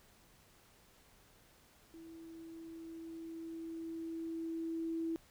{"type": "tone with level ramp", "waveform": "sine", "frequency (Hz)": 328, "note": "E4", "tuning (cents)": -9, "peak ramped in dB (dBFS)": [-50, -34], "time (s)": [1.94, 5.16], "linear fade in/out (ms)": 0, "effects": ["pink hiss -65 dBFS RMS until 5.3 s"]}